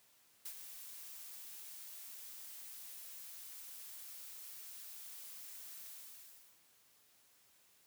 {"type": "noise with ADSR envelope", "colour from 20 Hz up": "blue", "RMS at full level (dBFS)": -44, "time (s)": [0.45, 6.62], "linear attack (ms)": 8, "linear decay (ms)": 78, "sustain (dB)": -7, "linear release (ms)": 750, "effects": ["white hiss -69 dBFS RMS until 7.86 s", "high-pass 60 Hz 12 dB/octave"]}